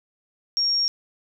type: tone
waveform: sine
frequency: 5560 Hz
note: F8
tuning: 9 cents flat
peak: -19 dBFS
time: 0.57-0.88 s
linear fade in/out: 0 ms
effects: none